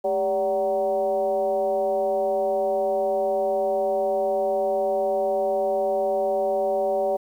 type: tone with frequency modulation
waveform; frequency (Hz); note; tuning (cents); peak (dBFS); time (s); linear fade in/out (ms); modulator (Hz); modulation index
sine; 576; D5; -34; -20; 0.04-7.17; 10; 180; 0.97
effects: 9-bit